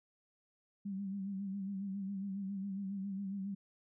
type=tone with vibrato; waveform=sine; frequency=196 Hz; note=G3; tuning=in tune; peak=-37 dBFS; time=0.85-3.55 s; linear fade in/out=10 ms; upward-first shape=sine; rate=7.3 Hz; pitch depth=56 cents each way; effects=none